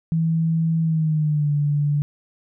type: tone with pitch glide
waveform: sine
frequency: 163 to 146.06 Hz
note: E3 to D3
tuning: -19 to -9 cents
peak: -17 dBFS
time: 0.12-2.02 s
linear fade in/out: 0 ms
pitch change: -190 cents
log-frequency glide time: 0.82-1.51 s
effects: none